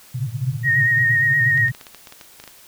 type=band-pass noise; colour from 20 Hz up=white; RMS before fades=-25 dBFS; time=0.14-1.72 s; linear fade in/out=5 ms; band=110 to 140 Hz; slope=96 dB/octave
type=tone with vibrato; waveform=sine; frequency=1864.7 Hz; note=A#6; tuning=in tune; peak=-14 dBFS; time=0.63-1.71 s; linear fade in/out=50 ms; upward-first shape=sine; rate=8.5 Hz; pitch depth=26 cents each way
type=clicks; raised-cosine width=0.2 ms; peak=-21 dBFS; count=12; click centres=1.576 / 1.683 / 1.749 / 1.812 / 1.868 / 1.947 / 2.072 / 2.124 / 2.212 / 2.4 / 2.439 / 2.477 s
effects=white hiss -47 dBFS RMS until 2.67 s